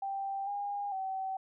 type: tone with pitch steps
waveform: sine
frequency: 785 / 811 / 765 Hz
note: G5 / G#5 / G5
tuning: +2 / -41 / -42 cents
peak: -33 dBFS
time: 0.02-1.37 s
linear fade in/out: 5 ms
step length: 450 ms
effects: none